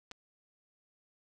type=clicks; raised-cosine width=0.2 ms; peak=-28 dBFS; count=2; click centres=0.113 / 0.117 s; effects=none